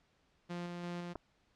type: tone with tremolo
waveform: sawtooth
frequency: 174.61 Hz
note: F3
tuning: in tune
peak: -35 dBFS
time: 0.49-1.14 s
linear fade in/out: 20 ms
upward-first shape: square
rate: 2.9 Hz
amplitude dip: 25%
type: clicks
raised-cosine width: 1 ms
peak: -30 / -28 dBFS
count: 2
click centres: 1.155 / 1.158 s
effects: pink hiss -73 dBFS RMS until 1.55 s + low-pass 5000 Hz 12 dB/octave